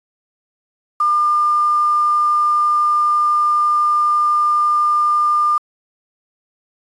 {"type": "tone with quantisation", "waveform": "sine", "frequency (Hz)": 1202, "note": "D6", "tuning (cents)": 40, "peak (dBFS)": -12, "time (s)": [1, 5.58], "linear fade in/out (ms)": 5, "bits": 6, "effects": ["resampled to 22050 Hz"]}